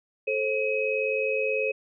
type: tone cluster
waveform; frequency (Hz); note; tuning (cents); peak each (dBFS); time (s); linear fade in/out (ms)
sine; 435.3 / 534 / 2542; A4 / C5 / D#7; -19 / +35 / +36; -28; 0.27-1.72; 10
effects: none